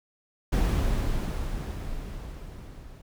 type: noise with level ramp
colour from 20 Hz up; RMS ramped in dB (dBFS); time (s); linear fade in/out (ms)
brown; -22 to -45; 0.52-3.02; 10
effects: none